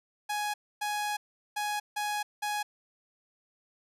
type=tone bursts at uneven times; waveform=sawtooth; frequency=834 Hz; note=G#5; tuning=7 cents sharp; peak=-26 dBFS; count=5; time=0.29-0.54 / 0.81-1.17 / 1.56-1.8 / 1.96-2.23 / 2.42-2.63 s; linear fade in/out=10 ms; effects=resampled to 32000 Hz